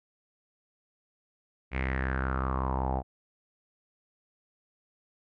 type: tone with low-pass filter sweep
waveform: sawtooth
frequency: 65.41 Hz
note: C2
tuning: in tune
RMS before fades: -30 dBFS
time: 1.71-3.03 s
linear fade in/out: 50 ms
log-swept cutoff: 2300 to 750 Hz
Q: 6.1
effects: none